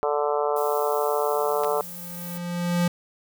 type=harmonic tone; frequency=146.83 Hz; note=D3; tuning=in tune; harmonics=3 / 4 / 5 / 6 / 7 / 8 / 9; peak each=-25 / -27 / -29 / -31 / -32 / -33 / -34 dBFS; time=0.03-1.81 s; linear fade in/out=0 ms
type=noise; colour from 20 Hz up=violet; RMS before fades=-38 dBFS; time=0.56-2.38 s; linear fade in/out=5 ms
type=tone with exponential growth; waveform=square; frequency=174.61 Hz; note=F3; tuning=in tune; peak=-19 dBFS; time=1.31-2.88 s; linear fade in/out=5 ms; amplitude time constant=340 ms
type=clicks; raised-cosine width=0.2 ms; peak=-19 dBFS; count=2; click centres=1.636 / 1.646 s
effects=none